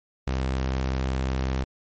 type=tone; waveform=sawtooth; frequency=65.41 Hz; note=C2; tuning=in tune; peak=-20 dBFS; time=0.27-1.64 s; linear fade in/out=5 ms; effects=low-pass 6000 Hz 12 dB/octave + MP3 32 kbps